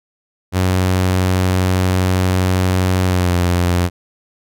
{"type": "tone with pitch glide", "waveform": "sawtooth", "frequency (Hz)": [92.5, 88.32], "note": ["F#2", "F2"], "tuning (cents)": [0, 20], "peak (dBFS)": -9, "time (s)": [0.52, 3.9], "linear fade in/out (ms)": 50, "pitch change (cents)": -80, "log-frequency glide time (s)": [3.05, 3.34], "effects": []}